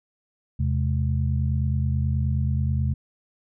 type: tone cluster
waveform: sine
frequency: 80 / 129.4 / 211.1 Hz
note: D#2 / C3 / G#3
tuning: +49 / -19 / +29 cents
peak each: -23 / -24 / -32 dBFS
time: 0.59-2.94 s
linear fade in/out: 10 ms
effects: none